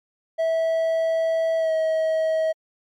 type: tone with pitch glide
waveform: triangle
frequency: 652 to 638.6 Hz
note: E5 to D#5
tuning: -19 to +45 cents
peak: -17 dBFS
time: 0.38-2.53 s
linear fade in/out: 20 ms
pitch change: -36 cents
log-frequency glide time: 1.58-1.72 s
effects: MP3 64 kbps